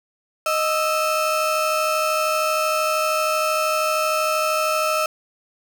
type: tone pair together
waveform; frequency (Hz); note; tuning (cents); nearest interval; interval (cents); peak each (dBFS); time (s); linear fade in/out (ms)
35% pulse; 622.3 / 1317.5; D#5 / E6; 0 / -1; octave + minor second; 1299; -20; 0.46-5.06; 2
effects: none